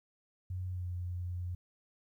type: tone with pitch glide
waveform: sine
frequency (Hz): 91.7 to 88.99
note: F#2 to F2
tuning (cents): -15 to +33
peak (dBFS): -35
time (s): 0.5-1.55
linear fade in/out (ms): 5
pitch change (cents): -52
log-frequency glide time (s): 0.68-0.9
effects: 12-bit